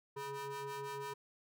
40% pulse ring-modulated tone, 277.2 Hz, C#4, in tune, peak -37 dBFS, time 0.16-1.14 s, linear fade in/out 10 ms, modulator 696 Hz, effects none

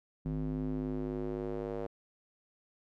square tone with band-pass filter sweep, 51.8 Hz, G#1, 4 cents flat, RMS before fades -36 dBFS, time 0.25-1.87 s, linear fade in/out 10 ms, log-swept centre 200 to 500 Hz, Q 2.4, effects none

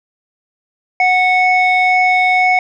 sine tone pair together, 737 / 2209 Hz, F#5 / C#7, -7 / -7 cents, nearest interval octave + perfect fifth, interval 1900 cents, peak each -10 dBFS, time 1-2.59 s, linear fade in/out 2 ms, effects tanh soft clip ceiling -6 dBFS

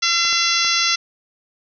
harmonic tone, 681 Hz, F5, 44 cents flat, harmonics 2 / 3 / 4 / 5 / 6 / 7 / 8 / 9, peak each -24 / -24 / -24 / -24 / -24 / -24 / -24 / -24 dBFS, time 0.02-0.96 s, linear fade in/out 10 ms
clicks, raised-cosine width 0.5 ms, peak -20 dBFS, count 3, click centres 0.251 / 0.328 / 0.648 s
effects none

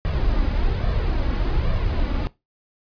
brown noise with flanger, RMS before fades -21 dBFS, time 0.05-2.27 s, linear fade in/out 0 ms, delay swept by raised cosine 1.7 to 3.6 ms, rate 1.2 Hz, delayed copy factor +0.5, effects noise-tail reverb RT60 0.2 s tail -18 dB re dry + resampled to 11025 Hz

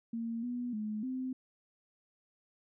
sine tone with pitch steps, 230 / 244.3 / 213.4 / 258 Hz, A#3 / B3 / G#3 / C4, -23 / -19 / +47 / -24 cents, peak -34 dBFS, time 0.13-1.33 s, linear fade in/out 5 ms, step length 300 ms, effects none

